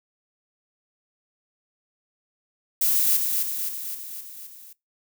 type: noise with echo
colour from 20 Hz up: violet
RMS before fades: -21 dBFS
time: 2.81-3.17 s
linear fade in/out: 5 ms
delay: 260 ms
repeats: 6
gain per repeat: -4 dB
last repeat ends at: 4.73 s
effects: noise-tail reverb RT60 0.2 s tail -22 dB re dry